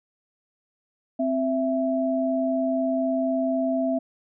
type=tone pair together; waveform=sine; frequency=261.6 / 662.4 Hz; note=C4 / E5; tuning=0 / +8 cents; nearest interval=octave + major third; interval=1608 cents; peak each=-24 dBFS; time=1.19-3.99 s; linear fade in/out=10 ms; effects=none